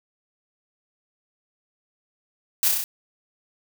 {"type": "noise with echo", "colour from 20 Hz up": "blue", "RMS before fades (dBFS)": -20, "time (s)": [2.63, 2.68], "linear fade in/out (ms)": 0, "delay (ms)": 32, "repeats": 5, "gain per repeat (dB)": -2, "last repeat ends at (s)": 2.84, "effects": []}